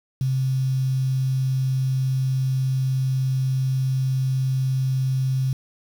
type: tone with quantisation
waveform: sine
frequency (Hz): 131.7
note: C3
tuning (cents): +12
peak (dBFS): -19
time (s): 0.21-5.53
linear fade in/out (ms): 2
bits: 7
effects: none